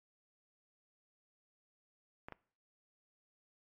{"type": "clicks", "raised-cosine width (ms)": 0.5, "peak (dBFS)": -30, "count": 2, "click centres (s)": [2.285, 2.323], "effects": ["noise-tail reverb RT60 0.5 s tail -22 dB re dry", "MP3 32 kbps"]}